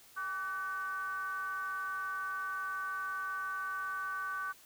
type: ring-modulated tone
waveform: triangle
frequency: 176.4 Hz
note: F3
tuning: 18 cents sharp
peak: -30 dBFS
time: 0.16-4.53 s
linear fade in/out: 20 ms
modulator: 1330 Hz
effects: white hiss -59 dBFS RMS until 4.65 s